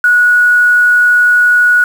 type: tone with quantisation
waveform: sine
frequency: 1461 Hz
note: F#6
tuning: 22 cents flat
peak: -5 dBFS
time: 0.04-1.84 s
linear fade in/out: 2 ms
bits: 5
effects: none